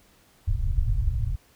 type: low-pass noise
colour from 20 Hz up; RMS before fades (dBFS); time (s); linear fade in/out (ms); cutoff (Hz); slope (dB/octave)
pink; -24; 0.47-1.36; 10; 120; 48
effects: pink hiss -59 dBFS RMS until 1.55 s